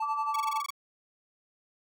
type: tone with tremolo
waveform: triangle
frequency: 880 Hz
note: A5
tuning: in tune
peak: -26 dBFS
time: 0-0.61 s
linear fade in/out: 5 ms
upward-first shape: sine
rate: 11 Hz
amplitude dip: 85%
type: tone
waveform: sine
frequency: 1161 Hz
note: D6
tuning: 20 cents flat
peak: -30 dBFS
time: 0.02-0.64 s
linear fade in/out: 10 ms
type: tone bursts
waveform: sawtooth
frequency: 1123 Hz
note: C#6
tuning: 22 cents sharp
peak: -28 dBFS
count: 9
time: 0.34-0.705 s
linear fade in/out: 5 ms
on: 21 ms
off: 22 ms
effects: none